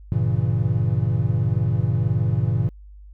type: chord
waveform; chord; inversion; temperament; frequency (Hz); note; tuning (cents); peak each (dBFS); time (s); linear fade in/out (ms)
triangle; G diminished seventh; none; equal; 98 / 116.54 / 138.59 / 164.81; G2 / Bb2 / Db3 / Fb3; 0 / 0 / 0 / 0; -22 / -19 / -23 / -25; 0.12-2.69; 0
effects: added 50 Hz sine -40 dBFS peak until 3.13 s